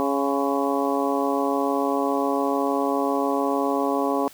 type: harmonic tone with a mistuned harmonic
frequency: 139 Hz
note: C#3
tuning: 5 cents sharp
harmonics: 2 / 3 / 4 / 5 / 6 / 7 / 8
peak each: -25 / -27 / -28 / -29 / -30 / -30 / -31 dBFS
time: 0-4.28 s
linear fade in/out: 0 ms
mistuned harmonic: 7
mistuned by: +58 cents
effects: white hiss -48 dBFS RMS until 4.33 s